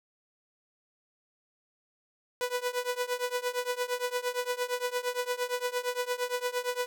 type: tone with tremolo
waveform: sawtooth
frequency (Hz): 493.9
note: B4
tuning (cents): 0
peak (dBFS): -22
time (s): 2.41-6.86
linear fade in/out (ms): 0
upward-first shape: triangle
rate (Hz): 8.7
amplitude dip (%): 95
effects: none